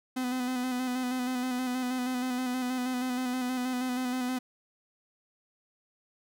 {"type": "tone with vibrato", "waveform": "45% pulse", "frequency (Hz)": 252.3, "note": "B3", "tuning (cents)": 37, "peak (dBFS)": -29, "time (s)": [0.16, 4.39], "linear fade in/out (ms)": 10, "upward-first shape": "square", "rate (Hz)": 6.3, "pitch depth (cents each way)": 27, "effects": []}